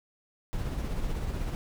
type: noise with tremolo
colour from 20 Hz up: brown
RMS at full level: -30 dBFS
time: 0.53-1.55 s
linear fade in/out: 0 ms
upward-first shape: triangle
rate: 16 Hz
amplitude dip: 40%
effects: none